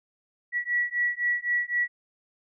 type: beating tone pair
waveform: sine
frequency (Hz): 1935 / 1938.9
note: B6 / B6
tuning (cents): -36 / -32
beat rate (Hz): 3.9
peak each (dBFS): -27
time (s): 0.52-1.88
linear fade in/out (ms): 50
effects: none